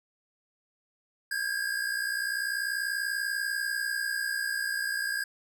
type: tone pair together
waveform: square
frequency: 1600.7 / 1661 Hz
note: G6 / G#6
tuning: +36 / 0 cents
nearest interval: minor second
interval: 64 cents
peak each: -32 / -33 dBFS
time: 1.31-5.24 s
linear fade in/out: 5 ms
effects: none